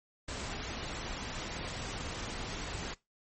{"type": "noise", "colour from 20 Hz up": "pink", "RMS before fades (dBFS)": -39, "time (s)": [0.28, 2.94], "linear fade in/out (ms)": 5, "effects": ["noise-tail reverb RT60 0.2 s tail -20 dB re dry", "MP3 32 kbps"]}